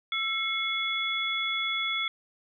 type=tone cluster; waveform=sine; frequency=1332 / 2170 / 3409 Hz; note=E6 / C#7 / G#7; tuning=+18 / -37 / +45 cents; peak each=-35 / -30 / -30 dBFS; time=0.12-2.08 s; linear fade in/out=2 ms; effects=none